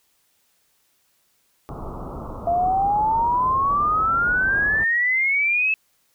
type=low-pass noise; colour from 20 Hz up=pink; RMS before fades=-33 dBFS; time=1.69-4.84 s; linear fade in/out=0 ms; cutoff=1300 Hz; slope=96 dB/octave
type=exponential sweep; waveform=sine; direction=up; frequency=680 to 2622 Hz; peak=-17 dBFS; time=2.47-5.74 s; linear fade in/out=2 ms
effects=white hiss -65 dBFS RMS until 6.14 s